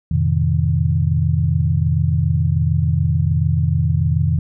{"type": "chord", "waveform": "sine", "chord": "F dominant seventh", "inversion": "none", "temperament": "equal with one note detuned", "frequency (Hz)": [87.31, 110, 128.71, 155.56], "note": ["F2", "A2", "C3", "Eb3"], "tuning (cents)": [0, 0, -28, 0], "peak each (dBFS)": [-18, -24, -20, -18], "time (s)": [0.11, 4.39], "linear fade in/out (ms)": 5, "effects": []}